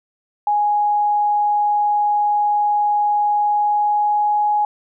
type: tone with pitch glide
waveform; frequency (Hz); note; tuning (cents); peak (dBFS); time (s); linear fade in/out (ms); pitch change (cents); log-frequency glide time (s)
sine; 830.6 to 835.4; G#5 to G#5; 0 to +10; -14; 0.47-4.65; 2; +10; 3.34-4.46
effects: none